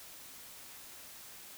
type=silence; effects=white hiss -51 dBFS RMS until 1.57 s